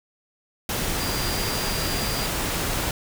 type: tone in noise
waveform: sine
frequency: 4776 Hz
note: D8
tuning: 28 cents sharp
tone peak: -32 dBFS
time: 1-2.26 s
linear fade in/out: 2 ms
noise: pink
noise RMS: -26 dBFS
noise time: 0.69-2.91 s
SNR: -9 dB
effects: none